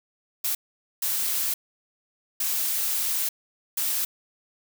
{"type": "noise bursts at uneven times", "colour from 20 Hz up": "blue", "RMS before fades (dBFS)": -26, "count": 4, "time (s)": [[0.44, 0.55], [1.02, 1.54], [2.4, 3.29], [3.77, 4.05]], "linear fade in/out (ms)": 5, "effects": []}